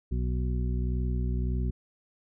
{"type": "harmonic tone", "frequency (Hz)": 61.74, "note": "B1", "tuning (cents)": 0, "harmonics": [1, 2, 3, 4, 6], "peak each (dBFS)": [-27, -33, -37, -39, -43], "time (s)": [0.11, 1.71], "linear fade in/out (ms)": 10, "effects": []}